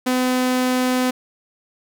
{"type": "tone", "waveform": "sawtooth", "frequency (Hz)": 253.5, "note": "B3", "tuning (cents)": 45, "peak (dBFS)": -13, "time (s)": [0.06, 1.11], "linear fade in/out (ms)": 10, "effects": []}